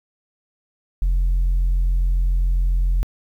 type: tone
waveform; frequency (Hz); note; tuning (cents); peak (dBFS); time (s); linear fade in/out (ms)
sine; 43.65; F1; 0; -13; 1.02-3.03; 0
effects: tanh soft clip ceiling -14 dBFS + 9-bit